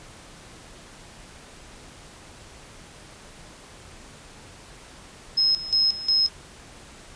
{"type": "tone with tremolo", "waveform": "sine", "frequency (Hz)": 5150, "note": "E8", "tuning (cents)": -41, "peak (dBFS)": -17, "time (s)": [5.37, 6.29], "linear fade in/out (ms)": 10, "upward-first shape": "square", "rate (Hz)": 2.8, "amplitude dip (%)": 80, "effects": ["pink hiss -46 dBFS RMS until 7.15 s", "resampled to 22050 Hz"]}